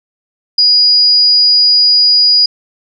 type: tone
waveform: sine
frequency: 4900 Hz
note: D#8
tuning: 27 cents flat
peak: -5 dBFS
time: 0.58-2.46 s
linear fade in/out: 5 ms
effects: none